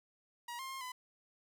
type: tone with pitch steps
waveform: sawtooth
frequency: 954 / 1060 / 1066 / 1007 Hz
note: A#5 / C6 / C6 / B5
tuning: +40 / +22 / +32 / +33 cents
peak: -38 dBFS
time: 0.48-0.92 s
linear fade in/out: 5 ms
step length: 110 ms
effects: none